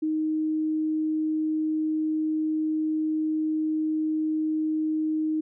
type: tone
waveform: sine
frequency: 311.8 Hz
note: D#4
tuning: 4 cents sharp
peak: -23 dBFS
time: 0.02-5.41 s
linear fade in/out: 10 ms
effects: none